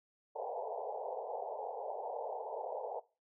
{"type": "band-pass noise", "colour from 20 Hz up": "pink", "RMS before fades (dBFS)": -41, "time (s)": [0.35, 3], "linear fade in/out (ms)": 10, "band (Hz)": [430, 920], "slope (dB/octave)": 96, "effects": ["noise-tail reverb RT60 0.3 s tail -19 dB re dry"]}